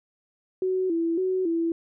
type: tone with vibrato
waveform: sine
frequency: 352.2 Hz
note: F4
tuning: 15 cents sharp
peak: -22 dBFS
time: 0.62-1.72 s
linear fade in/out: 2 ms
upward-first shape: square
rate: 1.8 Hz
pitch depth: 100 cents each way
effects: none